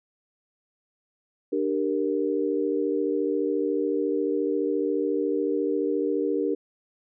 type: chord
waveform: sine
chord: G minor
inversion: second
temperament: equal with one note detuned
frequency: 297.1 / 392 / 466.2 Hz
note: D4 / G4 / Bb4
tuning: +20 / 0 / 0 cents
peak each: -27 dBFS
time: 1.52-6.55 s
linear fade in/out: 10 ms
effects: none